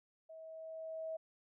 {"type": "tone with level ramp", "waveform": "sine", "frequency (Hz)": 643, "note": "E5", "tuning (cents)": -43, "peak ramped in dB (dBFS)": [-50, -38], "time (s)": [0.29, 1.17], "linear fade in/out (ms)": 10, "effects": []}